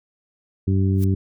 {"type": "harmonic tone", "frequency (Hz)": 96.1, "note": "G2", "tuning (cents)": -34, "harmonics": [1, 2, 3, 4], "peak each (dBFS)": [-17, -23, -27, -30], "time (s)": [0.67, 1.15], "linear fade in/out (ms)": 10}
{"type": "noise with exponential growth", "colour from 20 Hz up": "blue", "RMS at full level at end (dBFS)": -34, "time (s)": [0.94, 1.04], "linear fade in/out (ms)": 0, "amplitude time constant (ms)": 21}
{"effects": []}